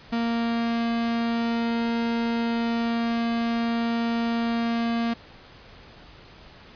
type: tone with flanger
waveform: sawtooth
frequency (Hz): 232.4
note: A#3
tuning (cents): -5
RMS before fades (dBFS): -25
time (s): 0.12-5.14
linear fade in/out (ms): 10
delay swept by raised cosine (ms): 1.9 to 2.61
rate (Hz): 0.25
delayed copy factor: -0.55
effects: pink hiss -48 dBFS RMS until 6.75 s + resampled to 11025 Hz